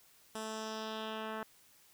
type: tone with low-pass filter sweep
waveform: 10% pulse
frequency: 219 Hz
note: A3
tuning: 8 cents flat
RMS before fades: -41 dBFS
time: 0.35-1.43 s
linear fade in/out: 2 ms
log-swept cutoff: 9600 to 1900 Hz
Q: 2
effects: white hiss -64 dBFS RMS until 1.93 s